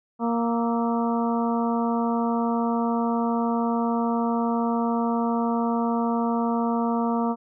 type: harmonic tone with a mistuned harmonic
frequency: 233 Hz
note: A#3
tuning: 1 cent flat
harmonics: 1 / 2 / 3 / 4 / 5 / 6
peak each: -23 / -30 / -30 / -30 / -33 / -40 dBFS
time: 0.19-7.36 s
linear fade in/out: 50 ms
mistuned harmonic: 6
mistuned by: -100 cents
effects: none